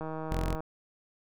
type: click train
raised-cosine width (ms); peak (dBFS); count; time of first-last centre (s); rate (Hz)
1; -24; 95; 0.01-0.605; 158
type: tone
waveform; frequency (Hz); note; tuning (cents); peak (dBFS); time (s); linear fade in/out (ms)
sawtooth; 43.65; F1; 0; -25; 0.31-0.55; 0
effects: none